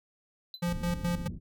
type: tone with exponential decay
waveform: triangle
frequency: 4025 Hz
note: B7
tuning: 32 cents sharp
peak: -34 dBFS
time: 0.54-0.63 s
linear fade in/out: 1 ms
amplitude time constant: 18 ms
type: tone with tremolo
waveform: square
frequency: 173.9 Hz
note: F3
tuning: 7 cents flat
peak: -28 dBFS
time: 0.62-1.28 s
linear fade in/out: 10 ms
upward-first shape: square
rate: 4.7 Hz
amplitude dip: 75%
type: low-pass noise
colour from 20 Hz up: pink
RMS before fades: -37 dBFS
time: 0.65-1.4 s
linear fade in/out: 50 ms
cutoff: 250 Hz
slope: 24 dB/octave
effects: none